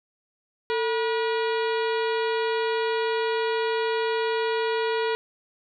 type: harmonic tone with a mistuned harmonic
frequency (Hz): 481.6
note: B4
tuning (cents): -44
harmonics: 1 / 2 / 3 / 4 / 5 / 6 / 7 / 8 / 9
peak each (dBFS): -24 / -30 / -34 / -36 / -38 / -40 / -41 / -42 / -43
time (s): 0.7-5.15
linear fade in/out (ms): 0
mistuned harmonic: 1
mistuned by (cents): -130
effects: none